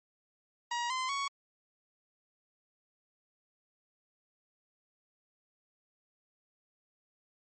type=tone with pitch steps; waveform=sawtooth; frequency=953 / 1033 / 1115 Hz; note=A#5 / C6 / C#6; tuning=+38 / -22 / +10 cents; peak=-28 dBFS; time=0.71-1.28 s; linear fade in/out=5 ms; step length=190 ms; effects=MP3 32 kbps